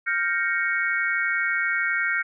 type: chord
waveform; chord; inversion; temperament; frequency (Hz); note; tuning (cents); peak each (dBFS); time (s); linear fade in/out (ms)
sine; G half-diminished seventh; third; equal; 1396.9 / 1568 / 1864.7 / 2217; F6 / G6 / Bb6 / Db7; 0 / 0 / 0 / 0; -27; 0.06-2.23; 20
effects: none